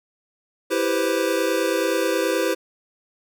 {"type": "chord", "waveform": "square", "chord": "C major seventh", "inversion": "first", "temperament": "equal", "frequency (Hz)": [329.6, 392, 493.9, 523.3], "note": ["E4", "G4", "B4", "C5"], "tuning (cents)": [0, 0, 0, 0], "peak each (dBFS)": -26, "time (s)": [0.7, 2.55], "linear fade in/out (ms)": 20, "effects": []}